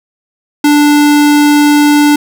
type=tone; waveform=square; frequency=293.7 Hz; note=D4; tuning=in tune; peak=-5 dBFS; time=0.64-2.16 s; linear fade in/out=5 ms; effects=none